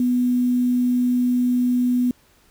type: tone with quantisation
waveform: sine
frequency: 247.2 Hz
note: B3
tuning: 2 cents sharp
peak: -16 dBFS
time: 0-2.11 s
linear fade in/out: 2 ms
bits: 7
effects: pink hiss -57 dBFS RMS until 2.5 s